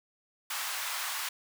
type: high-pass noise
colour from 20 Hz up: pink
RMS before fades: -35 dBFS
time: 0.5-1.29 s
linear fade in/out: 5 ms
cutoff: 920 Hz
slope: 24 dB/octave
effects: none